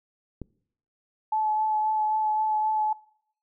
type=click; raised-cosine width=3 ms; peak=-22 dBFS; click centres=0.417 s
type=tone with vibrato; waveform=sine; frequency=862 Hz; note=A5; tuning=36 cents flat; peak=-22 dBFS; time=1.32-2.93 s; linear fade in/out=5 ms; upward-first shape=sine; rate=3.8 Hz; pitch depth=14 cents each way
effects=noise-tail reverb RT60 0.7 s tail -24 dB re dry